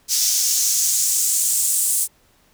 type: noise with high-pass filter sweep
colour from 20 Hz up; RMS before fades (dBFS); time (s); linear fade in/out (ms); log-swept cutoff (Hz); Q
pink; -19; 0.08-2.08; 50; 5600 to 8700; 2.6
effects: pink hiss -58 dBFS RMS until 2.53 s